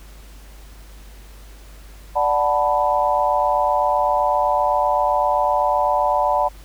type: chord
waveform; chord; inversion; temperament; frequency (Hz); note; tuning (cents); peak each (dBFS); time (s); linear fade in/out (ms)
sine; B minor seventh; first; equal; 587.3 / 740 / 880 / 987.8; D5 / F#5 / A5 / B5; 0 / 0 / 0 / 0; -21; 2.15-6.49; 20
effects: added 50 Hz sine -39 dBFS peak until 6.64 s + pink hiss -48 dBFS RMS until 6.64 s